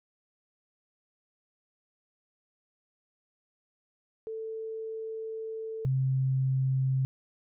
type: tone pair in turn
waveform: sine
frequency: 443.5 / 132.23 Hz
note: A4 / C3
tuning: +14 / +19 cents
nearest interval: octave + major sixth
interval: 2095 cents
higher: first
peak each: -34 / -24 dBFS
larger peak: second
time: 4.27-5.85 / 5.85-7.05 s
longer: first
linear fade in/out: 0 ms
effects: none